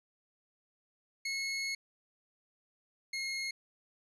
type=tone pair in turn; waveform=25% pulse; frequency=2178 / 2154 Hz; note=C#7 / C7; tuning=-31 / +50 cents; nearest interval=unison; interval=19 cents; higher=first; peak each=-30 / -31 dBFS; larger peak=first; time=1.25-1.75 / 3.13-3.51 s; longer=first; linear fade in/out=5 ms; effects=resampled to 24000 Hz